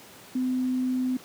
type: tone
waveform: sine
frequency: 255.1 Hz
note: C4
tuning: 44 cents flat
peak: -23 dBFS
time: 0.35-1.17 s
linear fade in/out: 5 ms
effects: pink hiss -48 dBFS RMS until 1.24 s + high-pass 150 Hz 12 dB/octave